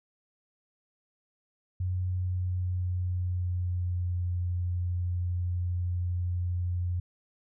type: tone with pitch glide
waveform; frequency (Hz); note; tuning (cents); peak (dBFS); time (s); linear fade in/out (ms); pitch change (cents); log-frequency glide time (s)
sine; 91.3 to 88.75; F#2 to F2; -23 to +28; -27; 1.8-7; 5; -49; 2.08-4.25
effects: none